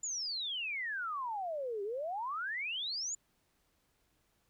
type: exponential two-way sweep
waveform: sine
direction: down then up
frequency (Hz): 7170 to 389.2 to 7170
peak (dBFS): -35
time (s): 0.03-3.15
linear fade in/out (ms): 5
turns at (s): 1.83
effects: pink hiss -75 dBFS RMS until 4.49 s